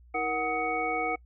sine tone cluster, 319.8 / 471.9 / 740 / 1264 / 2230 Hz, D#4 / A#4 / F#5 / D#6 / C#7, +48 / +21 / 0 / +27 / +10 cents, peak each -37 / -34 / -30 / -36 / -32 dBFS, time 0.14-1.16 s, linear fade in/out 10 ms, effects noise-tail reverb RT60 0.1 s tail -25 dB re dry + added 60 Hz sine -52 dBFS peak until 1.25 s

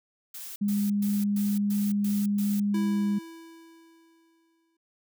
blue noise bursts, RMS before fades -40 dBFS, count 7, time 0.34-2.6 s, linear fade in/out 5 ms, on 220 ms, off 120 ms
sine tone, 204.1 Hz, G#3, 30 cents flat, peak -23 dBFS, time 0.61-3.19 s, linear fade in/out 10 ms
square tone with exponential decay, 329.6 Hz, E4, in tune, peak -32 dBFS, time 2.74-4.77 s, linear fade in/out 5 ms, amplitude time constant 440 ms
effects none

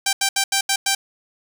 5% pulse tone bursts at uneven times, 784 Hz, G5, in tune, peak -5 dBFS, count 6, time 0.06-0.13 / 0.21-0.29 / 0.36-0.44 / 0.52-0.61 / 0.69-0.76 / 0.86-0.95 s, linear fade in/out 5 ms, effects none

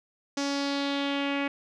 sawtooth tone with low-pass filter sweep, 280.8 Hz, C#4, 22 cents sharp, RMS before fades -29 dBFS, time 0.37-1.48 s, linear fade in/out 5 ms, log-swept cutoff 5900 to 2400 Hz, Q 3.1, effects none

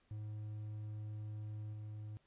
triangle tone with level steps, 106.5 Hz, G#2, 44 cents sharp, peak -40 / -42 dBFS, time 0.11-2.17 s, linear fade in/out 0 ms, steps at 1.73 s, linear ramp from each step 5 ms, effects pink hiss -75 dBFS RMS until 2.26 s + resampled to 8000 Hz

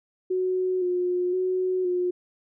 sine tone with vibrato, 364.3 Hz, F#4, 27 cents flat, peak -22 dBFS, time 0.3-2.11 s, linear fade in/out 10 ms, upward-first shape square, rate 0.97 Hz, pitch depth 26 cents each way, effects none

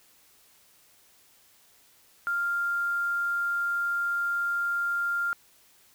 sine tone with quantisation, 1396.9 Hz, F6, in tune, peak -25 dBFS, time 2.27-5.33 s, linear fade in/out 0 ms, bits 8, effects white hiss -60 dBFS RMS until 5.94 s

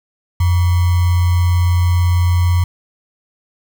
sine tone with sample-and-hold, 88.2 Hz, F2, 18 cents sharp, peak -10 dBFS, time 0.4-2.64 s, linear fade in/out 5 ms, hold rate 1050 Hz, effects none

